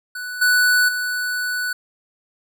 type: tone with level steps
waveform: square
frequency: 1485 Hz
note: F#6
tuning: 6 cents sharp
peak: -28 / -14 / -22 dBFS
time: 0.15-1.73 s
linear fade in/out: 5 ms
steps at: 0.41 / 0.88 s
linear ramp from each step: 10 ms
effects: none